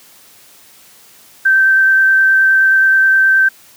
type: tone with vibrato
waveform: sine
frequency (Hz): 1556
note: G6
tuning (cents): -13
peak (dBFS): -7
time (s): 1.45-3.49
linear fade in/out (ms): 10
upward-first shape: square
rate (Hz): 9.5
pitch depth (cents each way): 8
effects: white hiss -44 dBFS RMS until 3.76 s + high-pass 80 Hz 12 dB/octave